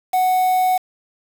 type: tone with quantisation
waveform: triangle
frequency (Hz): 740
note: F#5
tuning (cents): 0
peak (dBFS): -12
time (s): 0.13-0.78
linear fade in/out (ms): 10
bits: 5
effects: none